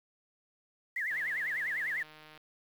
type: tone with vibrato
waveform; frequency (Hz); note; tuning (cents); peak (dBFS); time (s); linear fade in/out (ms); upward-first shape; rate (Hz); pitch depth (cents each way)
sine; 1864.7; A#6; 0; -31; 0.96-2.03; 5; triangle; 10; 250
type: click train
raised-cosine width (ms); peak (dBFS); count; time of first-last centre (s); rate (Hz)
0.3; -37; 196; 1.11-2.376; 154
effects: 9-bit